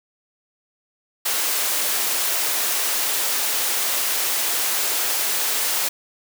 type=high-pass noise; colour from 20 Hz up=white; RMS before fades=-22 dBFS; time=1.25-5.89 s; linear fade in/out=10 ms; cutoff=390 Hz; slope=12 dB/octave; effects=none